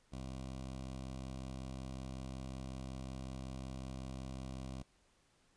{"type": "tone with notch filter", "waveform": "15% pulse", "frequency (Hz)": 65.41, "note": "C2", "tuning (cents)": 0, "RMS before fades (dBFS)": -45, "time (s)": [0.12, 4.83], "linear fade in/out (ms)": 10, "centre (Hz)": 1700, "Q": 1.4, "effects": ["pink hiss -72 dBFS RMS until 5.56 s", "resampled to 22050 Hz"]}